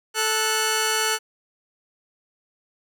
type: tone pair together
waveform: 10% pulse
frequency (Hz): 439.1 / 1477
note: A4 / F#6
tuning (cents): -4 / -3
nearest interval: octave + major sixth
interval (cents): 2101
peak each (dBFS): -15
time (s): 0.14-1.19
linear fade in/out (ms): 50
effects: none